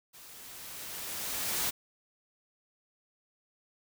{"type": "noise with level ramp", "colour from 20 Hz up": "white", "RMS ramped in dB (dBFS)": [-52, -30], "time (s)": [0.13, 1.71], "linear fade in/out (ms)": 20, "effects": []}